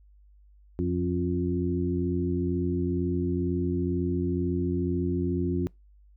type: harmonic tone with a mistuned harmonic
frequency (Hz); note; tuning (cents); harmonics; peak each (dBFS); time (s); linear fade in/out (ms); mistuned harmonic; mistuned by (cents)
88; F2; +14; 1 / 2 / 3 / 4; -30 / -30 / -30 / -30; 0.79-5.67; 0; 3; +38
effects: noise-tail reverb RT60 0.2 s tail -25 dB re dry + added 50 Hz sine -53 dBFS peak until 6.16 s